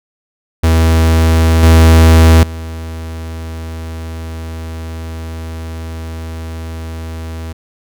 45% pulse tone with level steps, 81.2 Hz, E2, 26 cents flat, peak -7 / -3 / -22 dBFS, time 0.63-7.53 s, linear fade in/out 10 ms, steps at 1.63 / 2.43 s, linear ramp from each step 2 ms, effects none

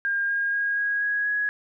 sine tone with pitch steps, 1610 / 1622.1 / 1634.4 / 1646.7 / 1659.1 / 1671.6 Hz, G6 / G#6 / G#6 / G#6 / G#6 / G#6, +46 / -41 / -28 / -15 / -2 / +11 cents, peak -22 dBFS, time 0.05-1.49 s, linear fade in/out 0 ms, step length 240 ms, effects none

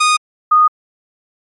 sawtooth / sine tone pair in turn, 1235 / 1235 Hz, D#6 / D#6, -13 / -13 cents, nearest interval unison, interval 0 cents, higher neither, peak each -6 dBFS, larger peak neither, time 0-0.17 / 0.51-0.68 s, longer neither, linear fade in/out 10 ms, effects MP3 48 kbps

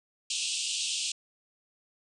pink band-pass noise, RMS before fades -32 dBFS, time 0.3-1.12 s, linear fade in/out 5 ms, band 2600 to 9100 Hz, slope 96 dB/octave, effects none

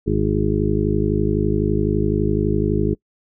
harmonic tone, 51.91 Hz, G#1, in tune, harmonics 1 / 2 / 3 / 4 / 6 / 7 / 8, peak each -24 / -24 / -24 / -24 / -24 / -24 / -24 dBFS, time 0.06-2.95 s, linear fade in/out 20 ms, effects noise-tail reverb RT60 0.1 s tail -26 dB re dry

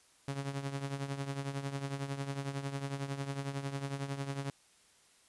sawtooth tone with tremolo, 138.59 Hz, C#3, in tune, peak -29 dBFS, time 0.28-4.5 s, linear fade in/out 0 ms, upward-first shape triangle, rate 11 Hz, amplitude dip 75%, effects white hiss -65 dBFS RMS until 5.28 s + resampled to 24000 Hz

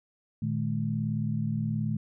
sine tone cluster, 115.5 / 154.2 / 213.9 Hz, A#2 / D#3 / A3, -16 / -15 / -49 cents, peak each -31 dBFS, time 0.42-1.97 s, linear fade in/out 5 ms, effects none

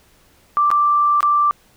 sine tone with dropouts, 1175 Hz, D6, 1 cent sharp, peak -12 dBFS, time 0.57-1.51 s, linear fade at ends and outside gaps 0 ms, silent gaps 0.704-0.714 / 1.206-1.229 s, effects pink hiss -54 dBFS RMS until 1.76 s

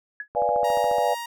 sine tone with exponential decay, 1688 Hz, G#6, 28 cents sharp, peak -26 dBFS, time 0.2-0.28 s, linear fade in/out 2 ms, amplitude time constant 17 ms
click train, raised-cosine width 1 ms, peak -23 dBFS, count 10, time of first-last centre 0.35-0.984 s, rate 14.2 Hz
sine chord, B diminished seventh, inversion none, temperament equal with one note detuned, 493.9 / 587.3 / 693.2 / 830.6 Hz, B4 / D5 / F5 / Ab5, 0 / 0 / -13 / 0 cents, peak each -26 / -25 / -25 / -24 dBFS, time 0.35-1.15 s, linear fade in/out 20 ms
sawtooth tone with tremolo, 940 Hz, A#5, 14 cents sharp, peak -26 dBFS, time 0.64-1.26 s, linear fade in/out 5 ms, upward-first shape sine, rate 2.5 Hz, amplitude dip 35%
effects none

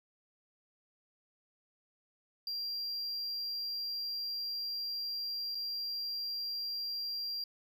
triangle tone with dropouts, 4753 Hz, D8, 20 cents sharp, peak -34 dBFS, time 2.47-7.44 s, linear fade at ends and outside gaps 2 ms, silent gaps 5.548-5.552 s, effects none

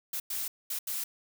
blue noise bursts at uneven times, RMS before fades -34 dBFS, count 4, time 0.13-0.2 / 0.3-0.48 / 0.7-0.79 / 0.87-1.04 s, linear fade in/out 5 ms, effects none

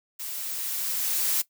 blue noise with level ramp, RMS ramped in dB -35 to -24 dBFS, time 0.19-1.42 s, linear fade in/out 10 ms, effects noise-tail reverb RT60 0.1 s tail -17 dB re dry

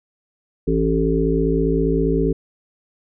harmonic tone, 55 Hz, A1, in tune, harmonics 1 / 3 / 5 / 7 / 8, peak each -22 / -22 / -22 / -22 / -22 dBFS, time 0.67-2.33 s, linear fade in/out 10 ms, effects none

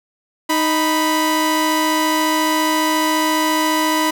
sawtooth tone pair together, 311.1 / 987.8 Hz, D#4 / B5, 0 / 0 cents, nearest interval octave + minor sixth, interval 2000 cents, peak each -14 dBFS, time 0.49-4.11 s, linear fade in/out 10 ms, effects none

